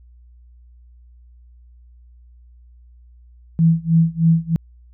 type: tone with tremolo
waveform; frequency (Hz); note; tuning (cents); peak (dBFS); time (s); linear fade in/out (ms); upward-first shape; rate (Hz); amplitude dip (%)
sine; 164.4; E3; -4; -9; 3.59-4.56; 0; sine; 3.2; 95
effects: added 60 Hz sine -44 dBFS peak until 4.93 s